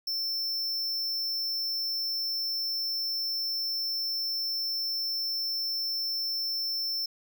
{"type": "tone", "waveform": "square", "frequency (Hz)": 5350, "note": "E8", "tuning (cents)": 25, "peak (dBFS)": -29, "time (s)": [0.07, 7.06], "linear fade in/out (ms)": 5, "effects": []}